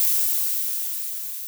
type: noise with level ramp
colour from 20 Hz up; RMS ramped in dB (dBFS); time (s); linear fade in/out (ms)
violet; -19 to -33; 0-1.47; 0
effects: none

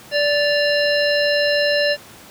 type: harmonic tone with a mistuned harmonic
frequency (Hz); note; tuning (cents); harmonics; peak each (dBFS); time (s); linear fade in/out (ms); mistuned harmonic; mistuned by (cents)
584; D5; -10; 1 / 3 / 5 / 7 / 9; -17 / -22 / -24 / -25 / -27; 0.11-1.97; 50; 5; -78
effects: pink hiss -42 dBFS RMS until 2.3 s + high-pass 100 Hz 12 dB/octave

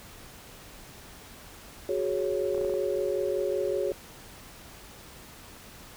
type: chord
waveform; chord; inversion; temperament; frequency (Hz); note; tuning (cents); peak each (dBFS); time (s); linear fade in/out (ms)
sine; F# suspended second; none; equal; 370 / 415.3 / 554.4; F#4 / G#4 / C#5; 0 / 0 / 0; -30; 1.89-3.92; 2
type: clicks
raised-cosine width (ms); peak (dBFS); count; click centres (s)
1; -28; 6; 2.547 / 2.579 / 2.613 / 2.648 / 2.696 / 2.739
effects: pink hiss -48 dBFS RMS until 5.96 s

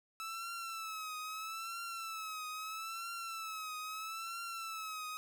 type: tone with vibrato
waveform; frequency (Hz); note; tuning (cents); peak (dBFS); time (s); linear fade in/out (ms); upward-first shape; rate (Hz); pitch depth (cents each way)
sawtooth; 1311; E6; -10; -37; 0.2-5.17; 0; triangle; 0.77; 87
effects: 12-bit

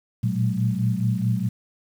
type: tone cluster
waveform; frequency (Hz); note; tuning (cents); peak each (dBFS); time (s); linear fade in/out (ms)
sine; 115.3 / 120 / 185.4 / 213.2; A#2 / B2 / F#3 / G#3; -19 / -49 / +4 / +46; -25 / -24 / -25 / -30; 0.23-1.49; 10
effects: 8-bit

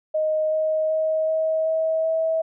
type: tone with pitch steps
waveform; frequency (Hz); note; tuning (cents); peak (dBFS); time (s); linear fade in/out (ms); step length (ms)
sine; 622.3 / 627 / 631.7 / 636.5 / 641.3 / 646.1; D#5 / D#5 / D#5 / D#5 / E5 / E5; 0 / +13 / +26 / +39 / -48 / -35; -19; 0.14-2.42; 10; 380
effects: none

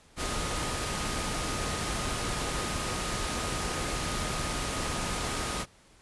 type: tone in noise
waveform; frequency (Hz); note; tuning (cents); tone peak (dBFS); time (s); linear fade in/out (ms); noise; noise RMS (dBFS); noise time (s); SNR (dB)
sine; 1244.5; D#6; 0; -40; 0.16-5.66; 50; pink; -32; 0.16-5.66; -11
effects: pink hiss -59 dBFS RMS until 6.01 s + resampled to 24000 Hz

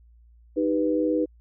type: chord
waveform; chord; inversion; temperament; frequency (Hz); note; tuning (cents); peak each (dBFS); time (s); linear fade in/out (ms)
sine; Eb augmented; none; equal; 311.1 / 392 / 493.9; Eb4 / G4 / B4; 0 / 0 / 0; -23 / -29 / -25; 0.56-1.26; 20
effects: added 58 Hz sine -51 dBFS peak until 1.4 s

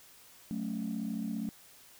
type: chord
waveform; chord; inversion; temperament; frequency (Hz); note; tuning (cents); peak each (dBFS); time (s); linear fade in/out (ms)
sine; F# minor; none; equal; 185 / 220 / 277.2; F#3 / A3 / C#4; 0 / 0 / 0; -38 / -34 / -39; 0.51-1.49; 0
effects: tanh soft clip ceiling -27 dBFS + white hiss -57 dBFS RMS until 1.99 s

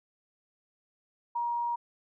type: tone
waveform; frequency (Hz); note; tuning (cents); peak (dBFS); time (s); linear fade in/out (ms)
sine; 948; A#5; +29; -28; 1.35-1.76; 10
effects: none

